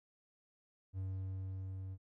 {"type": "tone with level ramp", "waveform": "triangle", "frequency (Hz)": 94.9, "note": "F#2", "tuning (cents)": 44, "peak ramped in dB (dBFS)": [-35, -40], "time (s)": [0.93, 1.98], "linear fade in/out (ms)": 50, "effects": []}